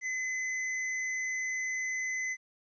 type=tone; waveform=square; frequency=2032 Hz; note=B6; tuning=49 cents sharp; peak=-32 dBFS; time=0.01-2.37 s; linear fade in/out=50 ms; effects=resampled to 16000 Hz + 12-bit